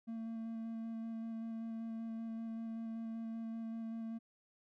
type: tone with vibrato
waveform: triangle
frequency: 226.2 Hz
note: A3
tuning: 48 cents sharp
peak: -38 dBFS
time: 0.07-4.19 s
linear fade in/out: 20 ms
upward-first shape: square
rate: 5.2 Hz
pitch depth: 10 cents each way
effects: none